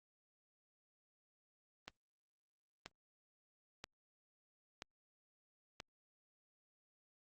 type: click train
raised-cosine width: 0.2 ms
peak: -28 dBFS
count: 5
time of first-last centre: 1.88-5.802 s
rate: 1.02 Hz
effects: Opus 32 kbps